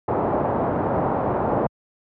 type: low-pass noise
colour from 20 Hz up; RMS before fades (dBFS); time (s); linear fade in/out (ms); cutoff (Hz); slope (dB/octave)
white; -22; 0.08-1.67; 5; 900; 24
effects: high-pass 80 Hz 12 dB/octave